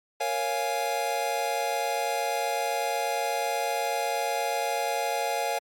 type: chord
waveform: square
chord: Bb minor seventh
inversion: none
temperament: equal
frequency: 466.2 / 554.4 / 698.5 / 830.6 Hz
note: Bb4 / Db5 / F5 / Ab5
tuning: 0 / 0 / 0 / 0 cents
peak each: -35 / -33 / -31 / -31 dBFS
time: 0.2-5.59 s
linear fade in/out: 10 ms
effects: MP3 64 kbps